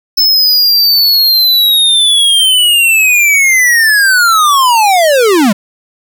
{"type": "linear sweep", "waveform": "square", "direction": "down", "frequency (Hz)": [5274, 187.7], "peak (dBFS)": -6, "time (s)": [0.17, 5.53], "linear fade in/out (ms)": 10, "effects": []}